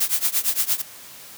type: noise with tremolo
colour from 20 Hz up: blue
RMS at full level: -18 dBFS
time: 0-0.82 s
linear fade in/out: 10 ms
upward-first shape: triangle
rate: 8.7 Hz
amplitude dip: 100%
effects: white hiss -42 dBFS RMS until 1.37 s + high-pass 60 Hz 12 dB/octave